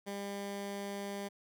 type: tone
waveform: 15% pulse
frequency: 200 Hz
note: G3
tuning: 35 cents sharp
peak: -32 dBFS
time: 0.06-1.29 s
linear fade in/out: 20 ms
effects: none